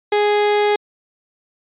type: tone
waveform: 30% pulse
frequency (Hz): 415.3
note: G#4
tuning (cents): 0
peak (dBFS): -11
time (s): 0.12-0.76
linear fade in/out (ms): 5
effects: resampled to 8000 Hz